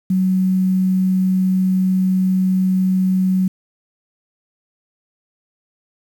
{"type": "tone with quantisation", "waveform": "sine", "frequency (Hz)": 187.1, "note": "F#3", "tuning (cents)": 20, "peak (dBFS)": -13, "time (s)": [0.1, 3.48], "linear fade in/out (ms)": 5, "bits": 7, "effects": []}